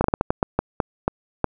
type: slowing click train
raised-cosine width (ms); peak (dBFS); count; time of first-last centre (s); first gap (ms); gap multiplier
1; -4; 11; 0.01-1.443; 32; 1.31
effects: none